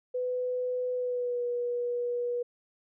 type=tone with pitch glide; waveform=sine; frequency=500 to 484.1 Hz; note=B4 to B4; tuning=+21 to -35 cents; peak=-28 dBFS; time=0.14-2.43 s; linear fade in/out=10 ms; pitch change=-56 cents; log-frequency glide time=0.94-1.44 s; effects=none